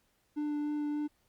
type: tone with vibrato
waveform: triangle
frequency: 296.2 Hz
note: D4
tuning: 15 cents sharp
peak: -29 dBFS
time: 0.36-1.08 s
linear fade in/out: 20 ms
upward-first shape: sine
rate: 3.4 Hz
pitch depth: 9 cents each way
effects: pink hiss -73 dBFS RMS until 1.28 s + Opus 48 kbps